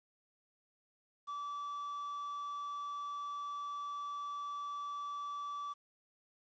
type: tone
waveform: triangle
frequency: 1156 Hz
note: D6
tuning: 28 cents flat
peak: -37 dBFS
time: 1.27-5.74 s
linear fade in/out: 20 ms
effects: resampled to 16000 Hz + 11-bit